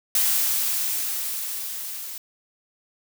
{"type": "noise with level ramp", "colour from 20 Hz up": "blue", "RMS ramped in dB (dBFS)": [-20, -35], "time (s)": [0.15, 2.18], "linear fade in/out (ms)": 2, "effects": []}